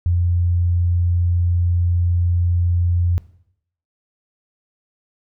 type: tone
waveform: sine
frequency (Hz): 87.31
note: F2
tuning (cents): 0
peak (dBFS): -14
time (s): 0.06-3.18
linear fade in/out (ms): 0
effects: noise-tail reverb RT60 0.7 s tail -18 dB re dry